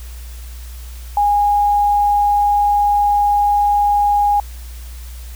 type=tone; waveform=sine; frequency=821 Hz; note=G#5; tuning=20 cents flat; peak=-11 dBFS; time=1.17-4.4 s; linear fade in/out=2 ms; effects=added 60 Hz sine -29 dBFS peak until 5.35 s + white hiss -42 dBFS RMS until 5.35 s